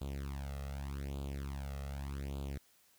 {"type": "tone with flanger", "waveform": "sawtooth", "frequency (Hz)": 69.3, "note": "C#2", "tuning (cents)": 0, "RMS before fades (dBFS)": -41, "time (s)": [0.01, 2.58], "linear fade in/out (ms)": 5, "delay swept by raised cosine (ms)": [0.26, 1.56], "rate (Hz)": 0.84, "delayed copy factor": 0.95, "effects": ["white hiss -68 dBFS RMS until 2.98 s"]}